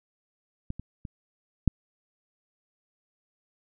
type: clicks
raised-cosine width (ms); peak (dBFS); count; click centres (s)
5; -20 / -25 / -25 / -7; 4; 0.704 / 0.796 / 1.052 / 1.677
effects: none